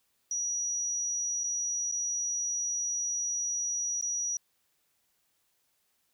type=tone with dropouts; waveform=sine; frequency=5810 Hz; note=F#8; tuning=32 cents flat; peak=-29 dBFS; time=0.31-4.37 s; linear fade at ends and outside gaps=2 ms; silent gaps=1.436-1.44 / 1.915-1.922 / 4.012-4.024 s; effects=white hiss -74 dBFS RMS until 6.13 s